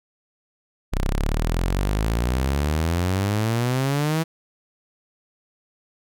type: exponential sweep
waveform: sawtooth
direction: up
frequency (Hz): 30.64 to 164.81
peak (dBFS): -16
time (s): 0.92-4.24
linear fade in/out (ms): 20
effects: none